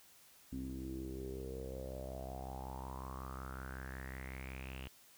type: tone with low-pass filter sweep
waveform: sawtooth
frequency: 65.4 Hz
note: C2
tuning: in tune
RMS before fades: -45 dBFS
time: 0.52-4.88 s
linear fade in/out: 5 ms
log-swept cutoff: 260 to 2900 Hz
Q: 7.5
effects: white hiss -63 dBFS RMS until 5.17 s